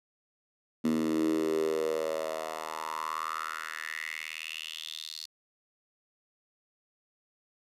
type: tone with high-pass filter sweep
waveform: 10% pulse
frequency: 79.1 Hz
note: D#2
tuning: 29 cents sharp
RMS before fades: -33 dBFS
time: 0.84-5.26 s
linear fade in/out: 10 ms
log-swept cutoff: 240 to 4400 Hz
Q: 5.8
effects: resampled to 32000 Hz